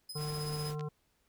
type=tone with tremolo; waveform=sawtooth; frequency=5040 Hz; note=D#8; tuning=21 cents sharp; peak=-37 dBFS; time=0.09-0.71 s; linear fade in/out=5 ms; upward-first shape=sine; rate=16 Hz; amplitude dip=60%
type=harmonic tone; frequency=150.3 Hz; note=D3; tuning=40 cents sharp; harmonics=1 / 3 / 5 / 7 / 9; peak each=-36 / -42 / -51 / -49 / -55 dBFS; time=0.15-0.89 s; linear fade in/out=10 ms
type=noise; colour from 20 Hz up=pink; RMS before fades=-47 dBFS; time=0.16-0.76 s; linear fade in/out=50 ms
type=clicks; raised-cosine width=0.2 ms; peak=-31 dBFS; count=2; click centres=0.795 / 0.809 s
effects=pink hiss -74 dBFS RMS until 1.28 s